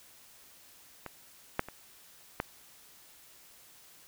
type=clicks; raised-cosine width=0.5 ms; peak=-24 / -12 / -27 / -15 dBFS; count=4; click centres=1.063 / 1.594 / 1.686 / 2.401 s; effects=white hiss -57 dBFS RMS until 4.07 s